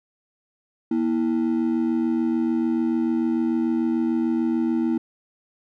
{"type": "ring-modulated tone", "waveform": "triangle", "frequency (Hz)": 282, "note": "C#4", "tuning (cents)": 30, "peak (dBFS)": -14, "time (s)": [0.91, 4.98], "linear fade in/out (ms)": 5, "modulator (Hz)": 43.4, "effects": ["tanh soft clip ceiling -10 dBFS"]}